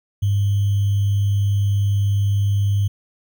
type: tone with sample-and-hold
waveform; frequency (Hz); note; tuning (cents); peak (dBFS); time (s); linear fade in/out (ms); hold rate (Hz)
sine; 100.4; G2; +42; -15; 0.22-2.88; 10; 3150
effects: none